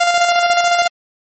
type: tone with tremolo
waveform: sawtooth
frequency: 697 Hz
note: F5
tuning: 4 cents flat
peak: -6 dBFS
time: 0-0.88 s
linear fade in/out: 10 ms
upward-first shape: square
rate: 14 Hz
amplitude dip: 40%
effects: MP3 32 kbps